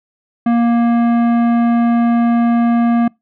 sine tone with tanh clipping, 235 Hz, A#3, 14 cents sharp, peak -12 dBFS, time 0.46-3.08 s, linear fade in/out 5 ms, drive 14 dB, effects noise-tail reverb RT60 0.2 s tail -26 dB re dry

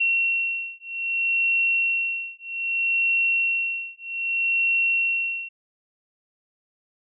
sine beating tone pair, 2726 / 2726.63 Hz, F7 / F7, -43 / -42 cents, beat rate 0.63 Hz, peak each -24 dBFS, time 0-5.49 s, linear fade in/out 10 ms, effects none

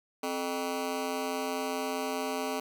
20% pulse ring-modulated tone, 349.1 Hz, F4, 1 cent flat, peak -23 dBFS, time 0.23-2.6 s, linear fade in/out 5 ms, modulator 86.1 Hz, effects 10-bit

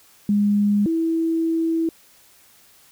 sine tone pair in turn, 205.1 / 327.5 Hz, G#3 / E4, -21 / -11 cents, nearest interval minor sixth, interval 810 cents, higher second, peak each -15 / -18 dBFS, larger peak first, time 0.29-0.86 / 0.86-1.89 s, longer second, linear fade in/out 2 ms, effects white hiss -53 dBFS RMS until 2.91 s

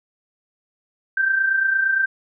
sine tone pair together, 1539.3 / 1568 Hz, G6 / G6, -32 / 0 cents, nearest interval unison, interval 32 cents, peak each -25 / -17 dBFS, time 1.17-2.06 s, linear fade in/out 5 ms, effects none

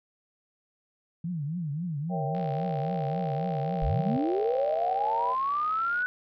sine tone with vibrato, 159.2 Hz, D#3, 40 cents sharp, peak -29 dBFS, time 1.24-4.17 s, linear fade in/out 5 ms, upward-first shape triangle, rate 3.7 Hz, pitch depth 250 cents each way
sine chord, A# diminished seventh, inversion none, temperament equal, 466.2 / 554.4 / 659.3 / 784 Hz, A#4 / C#5 / E5 / G5, 0 / 0 / 0 / 0 cents, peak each -37 / -37 / -37 / -33 dBFS, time 2.09-5.36 s, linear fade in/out 50 ms
click train, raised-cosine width 0.3 ms, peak -31 dBFS, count 236, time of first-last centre 2.35-6.022 s, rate 64 Hz
sine linear sweep, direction up, 32.68 to 1498 Hz, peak -25 dBFS, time 3.82-6.06 s, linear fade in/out 0 ms
effects none

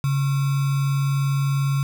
sine tone with sample-and-hold, 138.59 Hz, C#3, in tune, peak -18 dBFS, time 0.04-1.83 s, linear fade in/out 0 ms, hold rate 1225 Hz, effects none

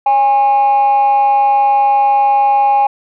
sine tone with frequency modulation, 818 Hz, G#5, 26 cents flat, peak -6 dBFS, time 0.06-2.87 s, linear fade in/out 5 ms, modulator 259 Hz, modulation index 0.26, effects tanh soft clip ceiling -6 dBFS

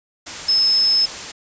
sine tone in noise, 5200 Hz, E8, 24 cents flat, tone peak -13 dBFS, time 0.48-1.06 s, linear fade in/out 10 ms, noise white, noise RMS -30 dBFS, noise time 0.26-1.32 s, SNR +14 dB, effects resampled to 16000 Hz

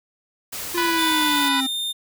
white noise, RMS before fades -31 dBFS, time 0.52-1.49 s, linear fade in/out 10 ms
square linear sweep, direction down, 350.6 to 261.6 Hz, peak -24 dBFS, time 0.74-1.67 s, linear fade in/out 10 ms
harmonic tone, 493.9 Hz, B4, in tune, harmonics 2 / 3 / 4 / 5 / 6 / 7 / 8 / 9 / 10, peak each -23 / -27 / -29 / -31 / -33 / -34 / -35 / -36 / -37 dBFS, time 0.77-1.61 s, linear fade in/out 10 ms
45% pulse tone with pitch glide, 3520 to 3627 Hz, A7 to A#7, 0 to -48 cents, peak -23 dBFS, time 0.97-1.93 s, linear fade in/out 20 ms, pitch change +52 cents, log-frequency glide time 1.25-1.58 s
effects none

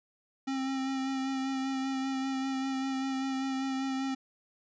square tone with vibrato, 266.5 Hz, C4, 32 cents sharp, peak -31 dBFS, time 0.47-4.15 s, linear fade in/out 10 ms, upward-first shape sine, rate 5.1 Hz, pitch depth 19 cents each way, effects resampled to 16000 Hz

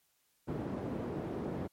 white band-pass noise, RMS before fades -38 dBFS, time 0.47-1.68 s, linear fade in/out 20 ms, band 100 to 350 Hz, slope 12 dB/octave, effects white hiss -74 dBFS RMS until 1.72 s + MP3 64 kbps

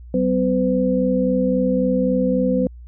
sine tone cluster, 190.4 / 254.1 / 508 Hz, F#3 / B3 / B4, +50 / +49 / +49 cents, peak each -20 dBFS, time 0.14-2.67 s, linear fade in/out 2 ms, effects added 60 Hz sine -36 dBFS peak until 2.87 s

